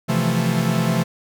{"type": "chord", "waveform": "45% pulse", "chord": "F major seventh", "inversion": "second", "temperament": "equal", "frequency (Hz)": [130.81, 164.81, 174.61, 220], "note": ["C3", "E3", "F3", "A3"], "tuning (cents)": [0, 0, 0, 0], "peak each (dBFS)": -23, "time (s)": [0.08, 1.04], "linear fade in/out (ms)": 20, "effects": []}